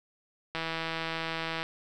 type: click train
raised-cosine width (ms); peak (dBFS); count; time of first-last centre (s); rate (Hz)
0.3; -17; 177; 0.55-1.63; 163
effects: none